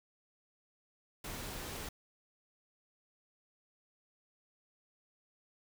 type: noise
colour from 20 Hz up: pink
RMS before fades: -43 dBFS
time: 1.24-1.89 s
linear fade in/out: 5 ms
effects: none